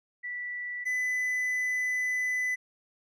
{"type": "tone pair in turn", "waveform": ["sine", "triangle"], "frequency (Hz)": [1963, 2002], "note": ["B6", "B6"], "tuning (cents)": [-11, 23], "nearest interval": "unison", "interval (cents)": 34, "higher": "second", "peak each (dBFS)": [-33, -25], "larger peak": "second", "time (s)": [[0.23, 0.85], [0.85, 2.56]], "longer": "second", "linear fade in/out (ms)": 20, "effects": []}